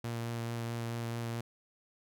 sawtooth tone with vibrato, 116.8 Hz, A#2, 4 cents sharp, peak -31 dBFS, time 0.04-1.41 s, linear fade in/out 5 ms, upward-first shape sine, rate 4.6 Hz, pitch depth 13 cents each way, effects none

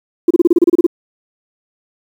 sine tone bursts, 344.4 Hz, F4, 24 cents flat, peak -4 dBFS, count 11, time 0.28-0.866 s, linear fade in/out 5 ms, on 26 ms, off 30 ms, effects tanh soft clip ceiling 0 dBFS + 7-bit

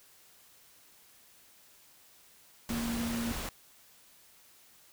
sine tone in noise, 233.1 Hz, A#3, in tune, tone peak -32 dBFS, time 2.7-3.32 s, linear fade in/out 2 ms, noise pink, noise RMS -38 dBFS, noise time 2.69-3.49 s, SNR +3 dB, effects white hiss -60 dBFS RMS until 4.92 s

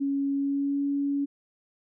sine tone with pitch glide, 277.9 to 281.9 Hz, C#4 to C#4, +4 to +29 cents, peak -24 dBFS, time 0-1.26 s, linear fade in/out 20 ms, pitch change +25 cents, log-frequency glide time 0.33-0.83 s, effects none

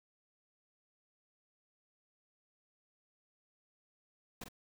pink noise with echo, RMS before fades -45 dBFS, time 4.41-4.44 s, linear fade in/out 5 ms, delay 46 ms, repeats 1, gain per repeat -6 dB, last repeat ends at 4.486 s, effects none

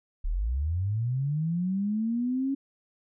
sine linear sweep, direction up, 32.7 to 277.2 Hz, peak -25 dBFS, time 0.24-2.55 s, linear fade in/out 10 ms, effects none

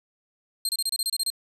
25% pulse tone bursts, 4198 Hz, C8, 5 cents sharp, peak -19 dBFS, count 10, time 0.65-1.302 s, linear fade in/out 2 ms, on 40 ms, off 28 ms, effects none

